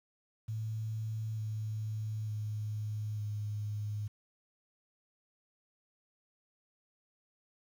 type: tone with pitch steps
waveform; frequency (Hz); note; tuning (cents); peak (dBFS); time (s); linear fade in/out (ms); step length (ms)
sine; 110 / 108.3 / 106.62 / 104.97; A2 / A2 / G#2 / G#2; 0 / -27 / +46 / +19; -34; 0.48-4.08; 10; 900
effects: 10-bit